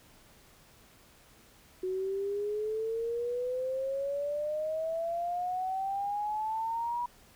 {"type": "exponential sweep", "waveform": "sine", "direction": "up", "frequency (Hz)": [368.4, 972], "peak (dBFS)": -30, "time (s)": [1.83, 7.06], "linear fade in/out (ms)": 5, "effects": ["pink hiss -59 dBFS RMS until 7.35 s"]}